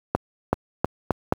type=accelerating click train; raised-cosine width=1 ms; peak=-4 dBFS; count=5; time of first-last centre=0.15-1.324 s; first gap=380 ms; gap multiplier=0.83; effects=high-pass 60 Hz 12 dB/octave + 7-bit